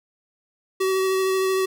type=tone with vibrato; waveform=square; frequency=379.7 Hz; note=F#4; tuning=45 cents sharp; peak=-20 dBFS; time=0.8-1.66 s; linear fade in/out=10 ms; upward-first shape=sine; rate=13 Hz; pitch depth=12 cents each way; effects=none